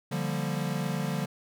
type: chord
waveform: square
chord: G minor seventh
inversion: second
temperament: equal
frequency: 146.83 / 174.61 / 196 / 233.1 Hz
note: D3 / F3 / G3 / Bb3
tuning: 0 / 0 / 0 / 0 cents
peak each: -33 / -34 / -36 / -38 dBFS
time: 0.11-1.26 s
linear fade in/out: 10 ms
effects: none